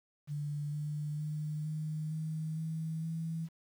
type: tone with pitch steps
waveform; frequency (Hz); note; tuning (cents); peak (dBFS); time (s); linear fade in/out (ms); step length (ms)
sine; 146.83 / 149.4 / 152.01 / 154.67 / 157.37 / 160.12 / 162.92; D3 / D3 / D#3 / D#3 / D#3 / D#3 / E3; 0 / +30 / -40 / -10 / +20 / +50 / -20; -34; 0.27-3.49; 50; 460
effects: 10-bit